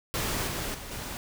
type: noise with level steps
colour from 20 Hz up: pink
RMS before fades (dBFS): -30 / -33 / -41 / -37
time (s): 0.14-1.17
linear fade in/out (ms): 0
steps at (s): 0.47 / 0.74 / 0.91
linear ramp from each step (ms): 5
effects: none